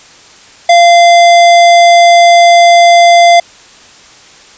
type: tone with hard clipping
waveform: sine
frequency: 690 Hz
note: F5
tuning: 21 cents flat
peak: -3 dBFS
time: 0.69-3.4 s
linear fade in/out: 5 ms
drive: 18 dB
effects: white hiss -37 dBFS RMS until 4.57 s + resampled to 16000 Hz